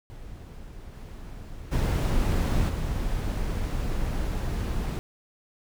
brown noise with level steps, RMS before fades -42 / -40 / -23 / -28 dBFS, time 0.1-4.99 s, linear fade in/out 0 ms, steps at 0.93 / 1.71 / 2.68 s, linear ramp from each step 20 ms, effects none

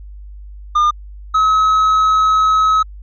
triangle tone pair in turn, 1210 / 1282 Hz, D#6 / E6, -49 / -49 cents, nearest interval minor second, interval 100 cents, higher second, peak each -8 dBFS, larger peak neither, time 0.75-0.91 / 1.34-2.83 s, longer second, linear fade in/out 10 ms, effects added 50 Hz sine -31 dBFS peak until 3.02 s + resampled to 16000 Hz

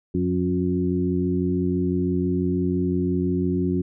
harmonic tone with a mistuned harmonic, 89.9 Hz, F#2, 49 cents flat, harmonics 1 / 2 / 3 / 4, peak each -28 / -24 / -25 / -26 dBFS, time 0.14-3.82 s, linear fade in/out 10 ms, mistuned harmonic 3, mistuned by +25 cents, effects none

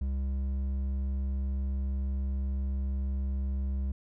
sine tone with hard clipping, 67 Hz, C2, 42 cents sharp, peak -30 dBFS, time 0.01-3.92 s, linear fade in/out 5 ms, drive 6 dB, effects none

